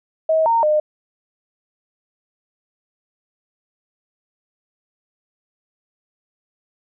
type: tone with pitch steps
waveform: sine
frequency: 638 / 920 / 608 Hz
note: D#5 / A#5 / D#5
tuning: +43 / -23 / -40 cents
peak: -13 dBFS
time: 0.29-0.8 s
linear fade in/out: 5 ms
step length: 170 ms
effects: none